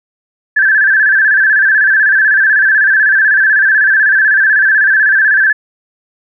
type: tone with vibrato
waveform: sine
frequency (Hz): 1642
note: G#6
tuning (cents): -20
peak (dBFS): -6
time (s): 0.56-5.53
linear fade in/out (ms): 10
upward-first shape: square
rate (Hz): 16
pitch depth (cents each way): 77
effects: none